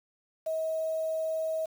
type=tone with quantisation; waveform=sine; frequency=639 Hz; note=D#5; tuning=46 cents sharp; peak=-28 dBFS; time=0.46-1.66 s; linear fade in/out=10 ms; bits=8; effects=none